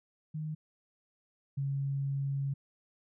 sine tone pair in turn, 154.6 / 138.37 Hz, D#3 / C#3, -11 / -3 cents, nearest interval major second, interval 192 cents, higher first, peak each -34 / -30 dBFS, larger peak second, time 0.34-0.55 / 1.57-2.54 s, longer second, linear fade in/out 10 ms, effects none

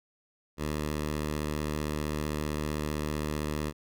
10% pulse tone, 75.5 Hz, D2, 48 cents sharp, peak -22 dBFS, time 0.57-3.73 s, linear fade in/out 50 ms, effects none

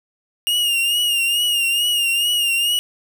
45% pulse tone with vibrato, 2836 Hz, F7, 26 cents sharp, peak -16 dBFS, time 0.47-2.79 s, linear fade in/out 0 ms, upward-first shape triangle, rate 2.3 Hz, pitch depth 66 cents each way, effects none

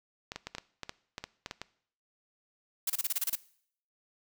clicks, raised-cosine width 0.2 ms, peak -20 dBFS, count 12, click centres 0.319 / 0.36 / 0.47 / 0.55 / 0.583 / 0.833 / 0.894 / 1.181 / 1.24 / 1.461 / 1.511 / 1.616 s
blue noise bursts, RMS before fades -30 dBFS, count 9, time 2.87-3.355 s, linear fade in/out 5 ms, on 29 ms, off 28 ms
effects noise-tail reverb RT60 0.6 s tail -20 dB re dry

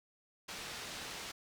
white low-pass noise, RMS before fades -45 dBFS, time 0.48-1.32 s, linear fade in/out 10 ms, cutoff 5000 Hz, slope 12 dB/octave, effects none

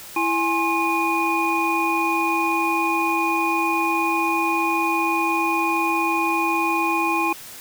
sine tone cluster, 332.5 / 831 / 1066 / 2456 Hz, E4 / G#5 / C6 / D#7, +15 / +1 / +32 / -23 cents, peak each -24 dBFS, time 0.16-7.33 s, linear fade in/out 5 ms, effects white hiss -39 dBFS RMS until 7.6 s

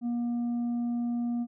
triangle tone with tanh clipping, 238.5 Hz, A#3, 40 cents sharp, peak -28 dBFS, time 0.01-1.47 s, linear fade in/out 50 ms, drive 8 dB, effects none

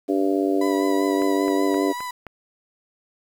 harmonic tone, 97.1 Hz, G2, 16 cents flat, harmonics 3 / 4 / 5 / 6 / 7, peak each -21 / -23 / -29 / -30 / -29 dBFS, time 0.08-1.93 s, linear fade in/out 20 ms
35% pulse tone with vibrato, 987.8 Hz, B5, in tune, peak -27 dBFS, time 0.61-2.11 s, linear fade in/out 5 ms, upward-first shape triangle, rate 5.1 Hz, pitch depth 33 cents each way
click train, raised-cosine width 0.5 ms, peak -21 dBFS, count 5, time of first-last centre 1.22-2.267 s, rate 3.82 Hz
effects 8-bit

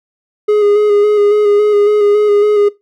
triangle tone with vibrato, 415.3 Hz, G#4, in tune, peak -5 dBFS, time 0.48-2.69 s, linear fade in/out 10 ms, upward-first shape square, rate 3.6 Hz, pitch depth 21 cents each way, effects noise-tail reverb RT60 0.2 s tail -20 dB re dry

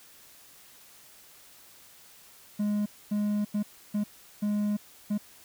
triangle tone bursts at uneven times, 207.7 Hz, G#3, in tune, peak -23 dBFS, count 6, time 2.59-2.86 / 3.11-3.45 / 3.54-3.63 / 3.94-4.04 / 4.42-4.77 / 5.1-5.18 s, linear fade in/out 10 ms, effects white hiss -54 dBFS RMS until 5.44 s

